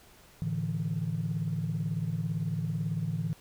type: chord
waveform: sine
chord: A suspended fourth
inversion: none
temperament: equal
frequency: 110 / 146.83 / 164.81 Hz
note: A2 / D3 / E3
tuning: 0 / 0 / 0 cents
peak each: -34 / -33 / -31 dBFS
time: 0.42-3.33 s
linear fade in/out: 0 ms
effects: tanh soft clip ceiling -22 dBFS + pink hiss -57 dBFS RMS until 3.4 s